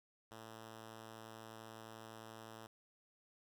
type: tone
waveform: 5% pulse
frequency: 111.5 Hz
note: A2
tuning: 23 cents sharp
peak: -40 dBFS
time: 0.31-2.67 s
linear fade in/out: 5 ms
effects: none